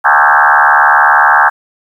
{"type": "tone with frequency modulation", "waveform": "sine", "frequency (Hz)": 1220, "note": "D#6", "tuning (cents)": -34, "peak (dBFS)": -4, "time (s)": [0.04, 1.5], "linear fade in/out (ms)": 20, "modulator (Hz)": 73.5, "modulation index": 6.2, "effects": ["7-bit"]}